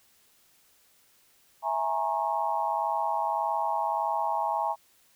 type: chord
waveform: sine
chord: A# half-diminished seventh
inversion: second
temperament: equal with one note detuned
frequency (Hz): 659.3 / 830.6 / 932.3 / 1089.7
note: E5 / G#5 / A#5 / C#6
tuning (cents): 0 / 0 / 0 / -30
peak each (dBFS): -33 / -29 / -30 / -34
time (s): 1.62-4.76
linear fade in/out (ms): 50
effects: white hiss -63 dBFS RMS until 5.15 s